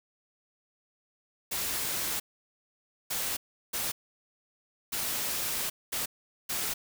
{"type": "noise bursts at uneven times", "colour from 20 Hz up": "white", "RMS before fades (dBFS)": -32, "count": 6, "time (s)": [[1.51, 2.2], [3.1, 3.37], [3.73, 3.92], [4.92, 5.7], [5.92, 6.06], [6.49, 6.74]], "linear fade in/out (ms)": 10, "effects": []}